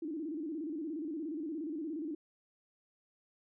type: tone with vibrato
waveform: sine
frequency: 311.1 Hz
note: D#4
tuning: in tune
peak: -36 dBFS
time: 0.02-2.15 s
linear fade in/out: 5 ms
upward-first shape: square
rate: 17 Hz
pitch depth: 110 cents each way
effects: none